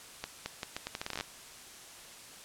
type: accelerating click train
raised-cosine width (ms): 0.2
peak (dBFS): -18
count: 15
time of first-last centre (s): 0.24-1.209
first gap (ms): 220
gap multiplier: 0.78
effects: white hiss -50 dBFS RMS until 2.44 s + low-pass 10000 Hz 12 dB/octave